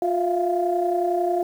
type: tone cluster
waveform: sine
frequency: 354.4 / 667 / 698 Hz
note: F4 / E5 / F5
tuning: +25 / +20 / -1 cents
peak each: -22 / -27 / -23 dBFS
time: 0.02-1.43 s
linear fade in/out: 2 ms
effects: tanh soft clip ceiling -10 dBFS + 8-bit